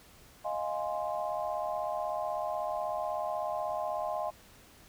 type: chord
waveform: sine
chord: F minor seventh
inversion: third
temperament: equal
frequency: 622.3 / 698.5 / 830.6 / 1046.5 Hz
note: Eb5 / F5 / Ab5 / C6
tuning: 0 / 0 / 0 / 0 cents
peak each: -35 / -36 / -38 / -39 dBFS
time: 0.44-4.31 s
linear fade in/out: 20 ms
effects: pink hiss -57 dBFS RMS until 4.88 s